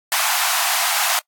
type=high-pass noise; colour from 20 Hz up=pink; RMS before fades=-19 dBFS; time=0.12-1.19 s; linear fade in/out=0 ms; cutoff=670 Hz; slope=96 dB/octave; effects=noise-tail reverb RT60 0.1 s tail -25 dB re dry + AAC 64 kbps